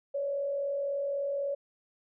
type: tone with frequency modulation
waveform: sine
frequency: 562 Hz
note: C#5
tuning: 24 cents sharp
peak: -29 dBFS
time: 0.14-1.55 s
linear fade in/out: 10 ms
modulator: 43.7 Hz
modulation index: 0.38
effects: none